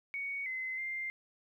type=tone with pitch steps; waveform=sine; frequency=2233 / 2050 / 2100 Hz; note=C#7 / C7 / C7; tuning=+12 / -36 / +6 cents; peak=-35 dBFS; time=0.14-1.1 s; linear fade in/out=0 ms; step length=320 ms; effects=12-bit